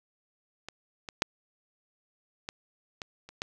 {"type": "clicks", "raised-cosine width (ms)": 0.2, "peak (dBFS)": [-22, -21, -6, -18, -20, -29, -15], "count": 7, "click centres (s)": [0.686, 1.088, 1.221, 2.489, 3.018, 3.29, 3.419], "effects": []}